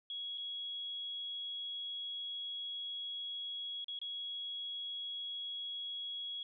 sine tone with dropouts, 3329 Hz, G#7, 3 cents sharp, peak -39 dBFS, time 0.1-6.43 s, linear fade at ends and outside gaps 2 ms, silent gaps 0.376-0.38 / 3.844-3.882 / 3.99-4.015 s, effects none

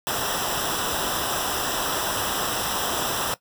pink noise with comb filter, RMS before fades -26 dBFS, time 0.07-3.34 s, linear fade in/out 0 ms, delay 0.45 ms, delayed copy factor -0.8, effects noise-tail reverb RT60 0.1 s tail -17 dB re dry

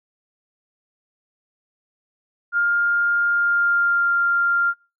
sine tone with pitch glide, 1407 to 1393.3 Hz, F6 to F6, +12 to -4 cents, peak -16 dBFS, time 2.52-4.74 s, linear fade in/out 50 ms, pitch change -16 cents, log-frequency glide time 3.26-4.14 s, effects noise-tail reverb RT60 0.3 s tail -21 dB re dry

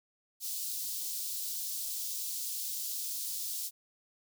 white high-pass noise, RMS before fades -37 dBFS, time 0.4-3.71 s, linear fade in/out 50 ms, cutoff 4000 Hz, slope 24 dB/octave, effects none

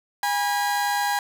30% pulse tone pair together, 817.5 / 971 Hz, G#5 / B5, -28 / -30 cents, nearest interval minor third, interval 298 cents, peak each -20 / -25 dBFS, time 0.23-1.19 s, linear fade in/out 2 ms, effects none

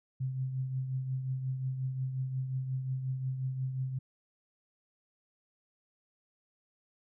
sine tone with tremolo, 130.81 Hz, C3, in tune, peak -29 dBFS, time 0.2-3.99 s, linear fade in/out 10 ms, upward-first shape triangle, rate 5.6 Hz, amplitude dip 55%, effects none

